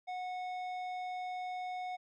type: tone with tanh clipping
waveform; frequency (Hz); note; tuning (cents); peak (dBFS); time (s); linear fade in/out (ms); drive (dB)
triangle; 732; F#5; -19; -39; 0.07-1.97; 20; 15
effects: none